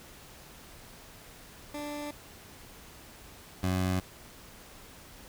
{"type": "tone pair in turn", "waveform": "20% pulse", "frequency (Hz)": [293.7, 92.51], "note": ["D4", "F#2"], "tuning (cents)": [0, 0], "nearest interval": "octave + minor sixth", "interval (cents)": 2000, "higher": "first", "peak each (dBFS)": [-31, -22], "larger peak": "second", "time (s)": [[1.74, 2.11], [3.63, 4]], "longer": "neither", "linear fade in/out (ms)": 5, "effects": ["pink hiss -51 dBFS RMS until 5.28 s"]}